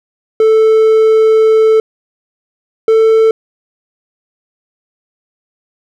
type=tone pair in turn; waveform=triangle; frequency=440 / 444.3 Hz; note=A4 / A4; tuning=0 / +17 cents; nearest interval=unison; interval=17 cents; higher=second; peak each=-3 dBFS; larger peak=neither; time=0.4-1.8 / 2.88-3.31 s; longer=first; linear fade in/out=2 ms; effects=none